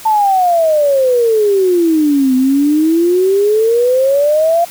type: exponential two-way sweep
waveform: sine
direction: down then up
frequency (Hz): 895 to 254.1 to 696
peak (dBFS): -8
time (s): 0.05-4.65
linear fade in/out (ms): 10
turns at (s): 2.35
effects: white hiss -33 dBFS RMS until 4.7 s